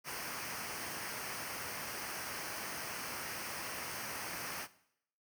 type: noise with comb filter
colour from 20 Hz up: pink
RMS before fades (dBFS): -42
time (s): 0.04-4.68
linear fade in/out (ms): 50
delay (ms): 0.27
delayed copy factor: -0.65
effects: noise-tail reverb RT60 0.7 s tail -17 dB re dry + high-pass 100 Hz 12 dB/octave